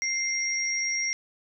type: tone pair together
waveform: sine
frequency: 2104 / 5627 Hz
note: C7 / F8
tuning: +9 / +12 cents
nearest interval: octave + perfect fourth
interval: 1703 cents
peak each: -28 dBFS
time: 0.02-1.13 s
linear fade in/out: 0 ms
effects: none